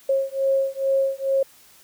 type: beating tone pair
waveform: sine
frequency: 540 / 542.3 Hz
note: C#5 / C#5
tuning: -45 / -38 cents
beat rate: 2.3 Hz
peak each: -22 dBFS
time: 0.09-1.43 s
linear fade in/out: 5 ms
effects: white hiss -52 dBFS RMS until 1.83 s